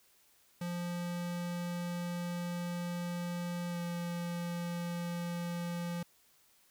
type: tone with pitch glide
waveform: square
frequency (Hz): 174.61 to 172.8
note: F3 to F3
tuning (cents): 0 to -18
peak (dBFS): -36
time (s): 0.61-6.03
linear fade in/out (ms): 5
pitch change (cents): -18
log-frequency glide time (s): 3.7-3.77
effects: white hiss -67 dBFS RMS until 6.7 s